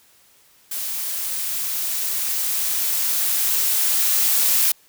blue noise with level ramp, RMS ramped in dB -27 to -17 dBFS, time 0.71-4.72 s, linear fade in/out 5 ms, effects white hiss -55 dBFS RMS until 4.88 s

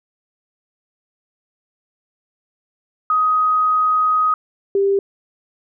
sine tone pair in turn, 1255 / 395.3 Hz, D#6 / G4, +15 / +15 cents, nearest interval octave + minor sixth, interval 2000 cents, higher first, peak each -13 dBFS, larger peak neither, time 3.1-4.34 / 4.75-4.99 s, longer first, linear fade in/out 2 ms, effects none

